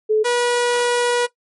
sine / sawtooth tone pair in turn, 431.5 / 484.3 Hz, A4 / B4, -34 / -34 cents, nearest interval major second, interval 200 cents, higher second, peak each -12 dBFS, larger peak neither, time 0.09-0.24 / 0.24-1.27 s, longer second, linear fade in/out 20 ms, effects noise-tail reverb RT60 0.1 s tail -17 dB re dry + MP3 48 kbps

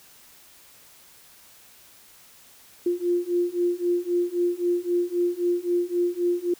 sine beating tone pair, 348.9 / 352.7 Hz, F4 / F4, -2 / +17 cents, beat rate 3.8 Hz, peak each -25 / -24 dBFS, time 2.86-6.54 s, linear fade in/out 5 ms, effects white hiss -52 dBFS RMS until 6.59 s

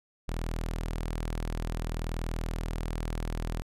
sawtooth tone, 40.55 Hz, E1, 28 cents flat, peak -27 dBFS, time 0.28-3.62 s, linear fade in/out 0 ms, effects resampled to 32000 Hz

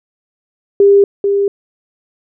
sine tone with echo, 400.2 Hz, G4, 36 cents sharp, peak -4 dBFS, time 0.8-1.04 s, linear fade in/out 2 ms, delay 440 ms, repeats 1, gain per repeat -6 dB, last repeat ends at 1.48 s, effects none

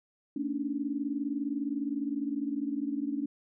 sine tone cluster, 225.1 / 280 / 299.8 Hz, A3 / C#4 / D4, +40 / +18 / +36 cents, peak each -38 / -32 / -35 dBFS, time 0.36-3.26 s, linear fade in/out 5 ms, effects none

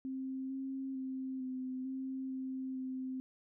sine tone with pitch steps, 263.7 / 267.3 / 262.5 / 257.7 / 263.8 / 261.9 / 259.7 Hz, C4 / C4 / C4 / C4 / C4 / C4 / C4, +14 / +37 / +6 / -26 / +14 / +2 / -13 cents, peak -37 dBFS, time 0.05-3.2 s, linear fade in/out 0 ms, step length 450 ms, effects none

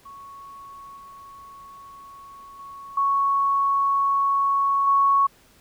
sine tone with level steps, 1108.7 Hz, C#6, in tune, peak -39 / -41 / -37 / -18 / -15 dBFS, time 0.05-5.27 s, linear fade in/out 10 ms, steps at 0.97 / 2.59 / 2.97 / 4.87 s, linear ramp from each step 5 ms, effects pink hiss -56 dBFS RMS until 5.6 s

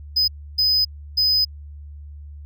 triangle tone bursts at uneven times, 5020 Hz, D#8, 15 cents sharp, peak -14 dBFS, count 3, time 0.16-0.28 / 0.58-0.85 / 1.17-1.45 s, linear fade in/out 10 ms, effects added 73 Hz sine -35 dBFS peak until 2.45 s

